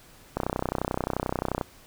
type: click train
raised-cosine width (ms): 1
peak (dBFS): -12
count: 40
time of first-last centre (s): 0.37-1.612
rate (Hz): 31.4
effects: pink hiss -53 dBFS RMS until 1.86 s